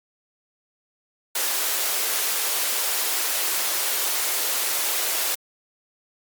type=high-pass noise; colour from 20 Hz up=white; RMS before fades=-24 dBFS; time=1.35-5.35 s; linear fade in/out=5 ms; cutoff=360 Hz; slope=24 dB/octave; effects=Opus 48 kbps